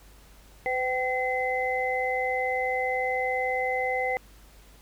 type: tone cluster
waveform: sine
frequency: 508 / 769 / 2045 Hz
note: B4 / G5 / C7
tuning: +49 / -33 / -40 cents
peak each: -29 dBFS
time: 0.66-4.17 s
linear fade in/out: 0 ms
effects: added 50 Hz sine -52 dBFS peak until 4.81 s + pink hiss -56 dBFS RMS until 4.81 s